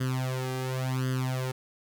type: tone with flanger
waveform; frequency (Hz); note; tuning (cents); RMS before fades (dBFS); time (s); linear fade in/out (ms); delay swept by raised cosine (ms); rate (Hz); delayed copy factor
sawtooth; 129.4; C3; -19; -30; 0-1.52; 10; 0.62 to 2.52; 0.92; +0.9
effects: none